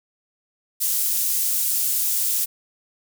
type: high-pass noise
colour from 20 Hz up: pink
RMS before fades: -22 dBFS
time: 0.8-2.46 s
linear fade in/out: 20 ms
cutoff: 10000 Hz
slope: 12 dB/octave
effects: none